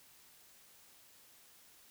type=silence; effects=white hiss -62 dBFS RMS until 1.9 s